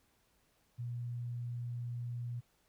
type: tone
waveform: sine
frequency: 120.4 Hz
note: B2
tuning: 44 cents flat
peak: -37 dBFS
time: 0.78-2.41 s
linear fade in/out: 20 ms
effects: pink hiss -73 dBFS RMS until 2.68 s